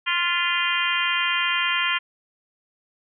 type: harmonic tone with a mistuned harmonic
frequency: 349.2 Hz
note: F4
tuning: in tune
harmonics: 3 / 4 / 5 / 6 / 7 / 8 / 9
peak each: -28 / -28 / -28 / -28 / -28 / -28 / -28 dBFS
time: 0.06-1.99 s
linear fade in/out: 20 ms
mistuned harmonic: 6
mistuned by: -42 cents
effects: none